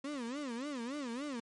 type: tone with vibrato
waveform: 35% pulse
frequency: 261.6 Hz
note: C4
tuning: in tune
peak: -36 dBFS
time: 0.04-1.4 s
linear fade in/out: 5 ms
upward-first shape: sine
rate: 3.5 Hz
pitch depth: 230 cents each way
effects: low-pass 9000 Hz 12 dB/octave + MP3 48 kbps